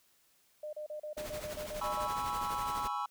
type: tone bursts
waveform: sine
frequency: 605 Hz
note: D#5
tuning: 49 cents flat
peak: -38 dBFS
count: 11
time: 0.63-2.07 s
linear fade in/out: 5 ms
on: 100 ms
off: 34 ms
type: noise with tremolo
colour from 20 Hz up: pink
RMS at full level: -42 dBFS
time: 1.17-2.88 s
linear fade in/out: 10 ms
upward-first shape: sine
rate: 12 Hz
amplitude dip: 55%
type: chord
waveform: triangle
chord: C# minor seventh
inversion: second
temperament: equal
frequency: 830.6 / 987.8 / 1108.7 / 1318.5 Hz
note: G#5 / B5 / C#6 / E6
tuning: 0 / 0 / 0 / 0 cents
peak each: -37 dBFS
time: 1.81-3.06 s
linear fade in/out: 5 ms
effects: white hiss -69 dBFS RMS until 3.1 s